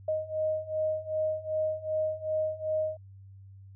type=beating tone pair; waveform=sine; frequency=622.3 / 624.9 Hz; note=D#5 / D#5; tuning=0 / +7 cents; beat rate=2.6 Hz; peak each=-32 / -30 dBFS; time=0.08-2.97 s; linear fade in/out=5 ms; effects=added 97 Hz sine -47 dBFS peak until 3.75 s